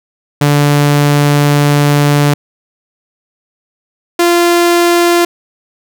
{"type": "tone pair in turn", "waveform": "sawtooth", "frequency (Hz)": [145.3, 345.6], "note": ["D3", "F4"], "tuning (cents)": [-18, -18], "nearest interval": "octave + minor third", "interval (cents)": 1500, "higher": "second", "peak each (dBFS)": -3, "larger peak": "neither", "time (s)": [[0.41, 2.34], [4.19, 5.25]], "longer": "first", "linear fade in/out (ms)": 5, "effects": []}